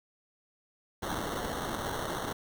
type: noise with sample-and-hold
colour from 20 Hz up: violet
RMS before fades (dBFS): -35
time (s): 1.02-2.33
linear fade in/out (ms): 10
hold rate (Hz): 2450
effects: none